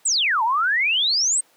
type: exponential two-way sweep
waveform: sine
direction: down then up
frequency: 8600 to 858 to 8600 Hz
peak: -17 dBFS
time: 0.05-1.41 s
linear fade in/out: 10 ms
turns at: 0.43 s
effects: pink hiss -57 dBFS RMS until 1.56 s + high-pass 400 Hz 12 dB/octave